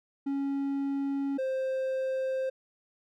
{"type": "tone pair in turn", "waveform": "triangle", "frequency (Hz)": [277.2, 525.6], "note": ["C#4", "C5"], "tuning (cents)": [0, 8], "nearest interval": "major seventh", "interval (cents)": 1108, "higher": "second", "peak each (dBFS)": -26, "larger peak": "neither", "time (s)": [[0.26, 1.38], [1.38, 2.5]], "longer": "neither", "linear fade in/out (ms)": 10, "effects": []}